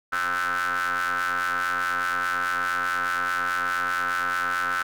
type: ring-modulated tone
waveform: 35% pulse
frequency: 88.6 Hz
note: F2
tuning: 25 cents sharp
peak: -19 dBFS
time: 0.12-4.83 s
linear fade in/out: 10 ms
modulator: 1420 Hz
effects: none